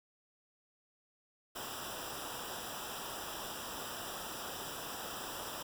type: noise with comb filter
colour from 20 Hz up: pink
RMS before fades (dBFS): -43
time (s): 1.55-5.63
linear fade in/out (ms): 10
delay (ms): 0.46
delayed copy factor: -0.85
effects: none